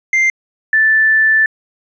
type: tone pair in turn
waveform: triangle / sine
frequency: 2093 / 1759.6 Hz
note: C7 / A6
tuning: 0 / 0 cents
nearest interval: minor third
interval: 300 cents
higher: first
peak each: -8 dBFS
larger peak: neither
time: 0.13-0.3 / 0.73-1.46 s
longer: second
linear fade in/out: 2 ms
effects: resampled to 16000 Hz